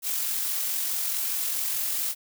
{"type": "noise with amplitude modulation", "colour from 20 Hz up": "blue", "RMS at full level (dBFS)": -27, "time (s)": [0.02, 2.15], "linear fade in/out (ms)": 50, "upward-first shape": "sine", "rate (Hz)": 44.7, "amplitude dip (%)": 25, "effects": []}